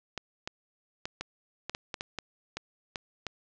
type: clicks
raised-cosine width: 0.2 ms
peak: -17 dBFS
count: 12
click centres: 0.177 / 0.475 / 1.055 / 1.21 / 1.696 / 1.749 / 1.942 / 2.009 / 2.187 / 2.57 / 2.958 / 3.267 s
effects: low-pass 7000 Hz 12 dB/octave